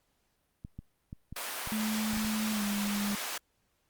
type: clicks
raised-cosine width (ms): 5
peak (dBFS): -29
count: 8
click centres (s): 0.649 / 0.79 / 1.129 / 1.326 / 1.674 / 2.134 / 2.171 / 2.249
type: high-pass noise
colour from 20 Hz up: pink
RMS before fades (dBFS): -37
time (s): 1.36-3.38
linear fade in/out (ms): 5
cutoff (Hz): 780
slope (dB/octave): 12
type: tone with pitch glide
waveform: sine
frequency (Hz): 216.6 to 204.4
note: A3 to G#3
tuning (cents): -27 to -27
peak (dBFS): -30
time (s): 1.72-3.15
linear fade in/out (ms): 0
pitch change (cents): -100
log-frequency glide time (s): 2.51-2.63
effects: pink hiss -75 dBFS RMS until 3.89 s + Opus 48 kbps